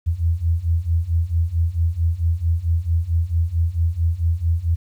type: beating tone pair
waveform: sine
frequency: 81 / 85.5 Hz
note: E2 / F2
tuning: -30 / -36 cents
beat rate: 4.5 Hz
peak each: -21 / -19 dBFS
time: 0.06-4.76 s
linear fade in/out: 20 ms
effects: 9-bit